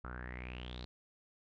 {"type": "tone with low-pass filter sweep", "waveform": "sawtooth", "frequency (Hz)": 61.7, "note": "B1", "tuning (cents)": -1, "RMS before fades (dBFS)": -45, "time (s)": [0.04, 0.85], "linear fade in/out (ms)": 0, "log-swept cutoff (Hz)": [1300, 4200], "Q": 8.7, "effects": []}